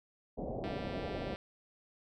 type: low-pass noise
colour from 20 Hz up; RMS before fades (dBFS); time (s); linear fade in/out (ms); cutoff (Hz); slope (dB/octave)
white; -39; 0.37-1.36; 20; 720; 48
type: click train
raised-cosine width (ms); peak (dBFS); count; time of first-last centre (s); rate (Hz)
0.3; -31; 142; 0.64-1.359; 196
effects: none